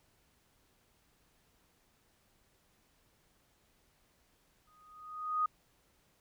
sine tone with exponential growth, 1243 Hz, D#6, 2 cents flat, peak -26 dBFS, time 4.67-5.46 s, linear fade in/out 5 ms, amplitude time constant 170 ms, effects pink hiss -71 dBFS RMS until 6.2 s

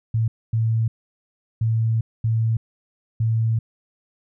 sine tone bursts at uneven times, 112.7 Hz, A2, 42 cents sharp, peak -17 dBFS, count 5, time 0.14-0.28 / 0.53-0.88 / 1.61-2.01 / 2.24-2.57 / 3.2-3.59 s, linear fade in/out 5 ms, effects none

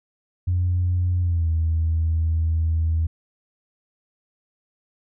sine tone with pitch glide, 89.3 to 80.95 Hz, F2 to E2, +39 to -31 cents, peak -17 dBFS, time 0.47-3.07 s, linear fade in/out 10 ms, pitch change -170 cents, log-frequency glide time 1.2-1.49 s, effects tanh soft clip ceiling -14 dBFS

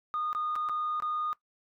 sine tone with dropouts, 1227 Hz, D#6, 25 cents flat, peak -28 dBFS, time 0.14-1.33 s, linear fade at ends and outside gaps 0 ms, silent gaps 0.33-0.349 / 0.555-0.561 / 0.688-0.695 / 1.001-1.023 s, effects noise-tail reverb RT60 0.1 s tail -19 dB re dry + tanh soft clip ceiling -25 dBFS

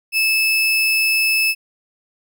35% pulse tone, 2614 Hz, E7, 15 cents flat, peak -13 dBFS, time 0.12-1.55 s, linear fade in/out 50 ms, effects none

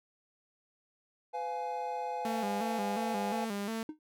triangle chord, F diminished, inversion second, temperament just, 502.9 / 698.5 / 838.1 Hz, Cb5 / F5 / Ab5, +31 / 0 / +16 cents, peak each -38 / -38 / -34 dBFS, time 1.33-3.46 s, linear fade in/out 20 ms
sawtooth tone with vibrato, 213 Hz, G#3, 44 cents sharp, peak -30 dBFS, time 2.25-3.83 s, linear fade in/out 2 ms, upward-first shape square, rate 2.8 Hz, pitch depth 94 cents each way
triangle tone with exponential decay, 307.9 Hz, D#4, 18 cents flat, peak -32 dBFS, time 3.89-3.99 s, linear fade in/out 2 ms, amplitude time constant 21 ms
effects none

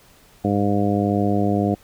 harmonic tone, 101.6 Hz, G#2, 38 cents flat, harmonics 1 / 2 / 3 / 4 / 5 / 6 / 7, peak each -24 / -21 / -23 / -27 / -28 / -30 / -26 dBFS, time 0.44-1.75 s, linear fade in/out 10 ms, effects pink hiss -52 dBFS RMS until 1.83 s

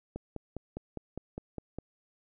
click train, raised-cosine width 2 ms, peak -24 dBFS, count 9, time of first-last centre 0.16-1.786 s, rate 4.92 Hz, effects none

